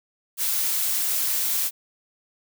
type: noise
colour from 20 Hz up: blue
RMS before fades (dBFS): -24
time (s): 0.37-1.71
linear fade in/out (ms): 50
effects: none